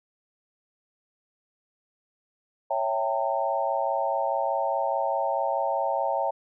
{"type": "chord", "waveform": "sine", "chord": "C# diminished seventh", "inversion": "none", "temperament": "equal with one note detuned", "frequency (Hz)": [554.4, 659.3, 784, 910.5], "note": ["C#5", "E5", "G5", "Bb5"], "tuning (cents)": [0, 0, 0, -41], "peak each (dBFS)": -29, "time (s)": [2.7, 6.31], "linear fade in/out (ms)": 10, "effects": []}